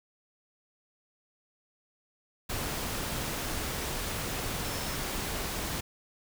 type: tone in noise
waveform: sine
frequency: 5310 Hz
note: E8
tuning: 12 cents sharp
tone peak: -45 dBFS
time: 4.64-4.97 s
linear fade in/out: 10 ms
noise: pink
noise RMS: -34 dBFS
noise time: 2.49-5.81 s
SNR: -14 dB
effects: none